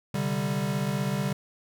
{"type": "chord", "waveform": "square", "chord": "C suspended second", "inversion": "none", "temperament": "equal", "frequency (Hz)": [130.81, 146.83, 196], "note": ["C3", "D3", "G3"], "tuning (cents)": [0, 0, 0], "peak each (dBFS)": [-33, -31, -30], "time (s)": [0.14, 1.33], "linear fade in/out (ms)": 5, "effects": []}